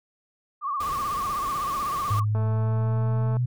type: tone with vibrato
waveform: sine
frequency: 1146 Hz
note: D6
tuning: 43 cents flat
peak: -25 dBFS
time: 0.61-2.25 s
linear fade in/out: 50 ms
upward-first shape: sine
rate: 16 Hz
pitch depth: 100 cents each way
type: noise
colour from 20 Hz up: pink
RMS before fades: -38 dBFS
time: 0.8-2.2 s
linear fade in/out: 5 ms
type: linear sweep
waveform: sine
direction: up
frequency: 103.3 to 124.2 Hz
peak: -21 dBFS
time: 2.1-3.46 s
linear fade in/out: 10 ms
type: click train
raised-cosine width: 1 ms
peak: -23 dBFS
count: 224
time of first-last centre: 2.35-3.368 s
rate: 219 Hz
effects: none